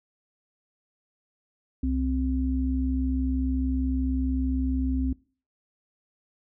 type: tone pair together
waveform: sine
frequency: 65.41 / 261.1 Hz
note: C2 / C4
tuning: 0 / -3 cents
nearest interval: 2 octaves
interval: 2397 cents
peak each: -26 dBFS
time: 1.83-5.13 s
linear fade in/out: 5 ms
effects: noise-tail reverb RT60 0.4 s tail -22 dB re dry